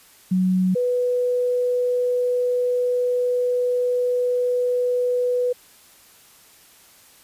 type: tone pair in turn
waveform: sine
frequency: 185 / 493.9 Hz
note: F#3 / B4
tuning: 0 / 0 cents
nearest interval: octave + perfect fourth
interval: 1700 cents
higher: second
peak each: -16 / -18 dBFS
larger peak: first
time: 0.31-0.75 / 0.75-5.53 s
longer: second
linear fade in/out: 10 ms
effects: white hiss -51 dBFS RMS until 7.23 s + resampled to 32000 Hz